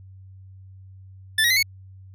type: tone with pitch steps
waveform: 25% pulse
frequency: 1760 / 1897.2 / 2045 / 2205 Hz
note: A6 / A#6 / C7 / C#7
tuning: 0 / +30 / -40 / -10 cents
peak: -13 dBFS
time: 1.38-1.628 s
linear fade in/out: 5 ms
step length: 62 ms
effects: added 95 Hz sine -42 dBFS peak until 2.14 s